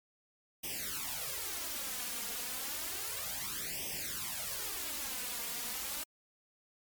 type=noise with flanger; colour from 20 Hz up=white; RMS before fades=-39 dBFS; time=0.63-6.04 s; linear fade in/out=10 ms; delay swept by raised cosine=0.35 to 4.25 ms; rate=0.31 Hz; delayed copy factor=+1; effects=MP3 96 kbps